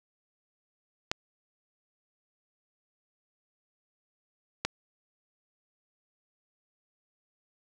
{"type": "clicks", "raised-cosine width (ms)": 0.2, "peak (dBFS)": -10, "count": 2, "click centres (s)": [1.115, 4.65], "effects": []}